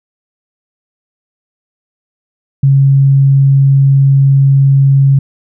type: tone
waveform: sine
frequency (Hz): 137.2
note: C#3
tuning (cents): -17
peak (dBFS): -4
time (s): 2.63-5.19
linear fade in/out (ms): 5
effects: none